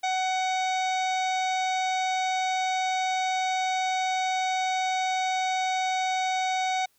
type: harmonic tone with a mistuned harmonic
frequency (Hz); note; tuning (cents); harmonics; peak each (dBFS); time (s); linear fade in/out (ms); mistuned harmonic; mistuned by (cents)
748; F#5; +19; 1 / 2 / 3 / 4 / 5 / 6 / 7 / 8 / 9 / 10; -25 / -39 / -33 / -46 / -36 / -45 / -51 / -41 / -48 / -52; 0.03-6.86; 10; 10; +44
effects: white hiss -67 dBFS RMS until 6.98 s